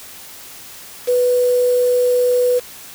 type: tone with quantisation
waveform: sine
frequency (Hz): 493.9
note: B4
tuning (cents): 0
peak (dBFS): -12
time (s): 1.07-2.6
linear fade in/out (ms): 20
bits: 5
effects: white hiss -37 dBFS RMS until 2.94 s